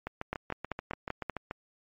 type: two click trains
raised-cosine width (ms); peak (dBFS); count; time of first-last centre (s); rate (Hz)
0.5; -20 / -17; 11 / 6; 0.07-1.511 / 0.33-1.297; 6.94 / 5.17
effects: MP3 48 kbps